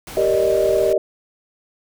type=noise; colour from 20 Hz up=pink; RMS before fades=-34 dBFS; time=0.07-0.93 s; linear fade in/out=2 ms
type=chord; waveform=sine; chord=Eb major seventh; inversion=first; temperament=just; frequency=388.9 / 466.7 / 583.4 / 622.3 Hz; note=G4 / Bb4 / D5 / Eb5; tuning=-14 / +2 / -12 / 0 cents; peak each=-19 / -21 / -22 / -18 dBFS; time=0.17-0.98 s; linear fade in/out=2 ms
effects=none